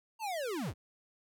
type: linear sweep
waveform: square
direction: down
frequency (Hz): 931 to 46.25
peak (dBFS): -35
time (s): 0.19-0.74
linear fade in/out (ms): 50
effects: none